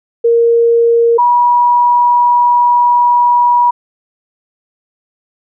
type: tone pair in turn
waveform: sine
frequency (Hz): 466.2 / 967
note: A#4 / B5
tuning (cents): 0 / -37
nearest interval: octave + minor second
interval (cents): 1263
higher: second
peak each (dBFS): -6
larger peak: neither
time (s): 0.24-1.18 / 1.18-3.71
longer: second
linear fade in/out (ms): 10
effects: none